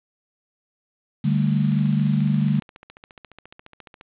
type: chord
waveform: sine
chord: D suspended fourth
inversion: none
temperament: just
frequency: 146.83 / 195.78 / 220.2 Hz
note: D3 / G3 / A3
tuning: 0 / -2 / +2 cents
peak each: -20 / -22 / -23 dBFS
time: 1.24-2.6 s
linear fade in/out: 10 ms
type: click train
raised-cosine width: 0.2 ms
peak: -24 dBFS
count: 35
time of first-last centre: 1.65-4.011 s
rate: 14.4 Hz
effects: resampled to 8000 Hz + 7-bit